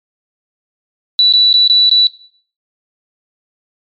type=tone with dropouts; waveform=sine; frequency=3951 Hz; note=B7; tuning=in tune; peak=-5 dBFS; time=1.19-2.07 s; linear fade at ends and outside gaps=1 ms; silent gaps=1.325-1.336 / 1.529-1.54 / 1.677-1.698 / 1.895-1.913 s; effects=noise-tail reverb RT60 0.5 s tail -17 dB re dry + MP3 64 kbps